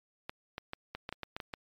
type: clicks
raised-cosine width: 0.3 ms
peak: -22 dBFS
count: 10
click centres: 0.295 / 0.581 / 0.734 / 0.95 / 1.091 / 1.126 / 1.233 / 1.365 / 1.402 / 1.538 s
effects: MP3 96 kbps